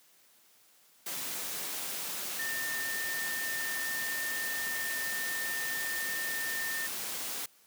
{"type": "tone in noise", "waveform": "sine", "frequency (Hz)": 1810, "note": "A6", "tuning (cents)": 48, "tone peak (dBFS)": -34, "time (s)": [2.39, 6.87], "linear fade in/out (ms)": 5, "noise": "white", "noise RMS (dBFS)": -37, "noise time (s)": [1.06, 7.46], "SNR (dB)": 0, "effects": ["white hiss -63 dBFS RMS until 7.66 s", "high-pass 150 Hz 12 dB/octave"]}